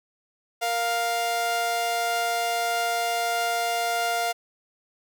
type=tone pair together; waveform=sawtooth; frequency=467.2 / 700 Hz; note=A#4 / F5; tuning=+4 / +4 cents; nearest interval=perfect fifth; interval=700 cents; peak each=-29 / -20 dBFS; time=0.61-4.33 s; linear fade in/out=20 ms; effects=none